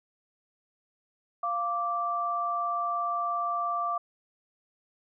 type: tone pair together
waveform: sine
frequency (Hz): 695.7 / 1170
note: F5 / D6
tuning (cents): -7 / -7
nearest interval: major sixth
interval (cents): 900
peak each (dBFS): -32 / -28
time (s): 1.43-3.98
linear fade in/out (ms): 5
effects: none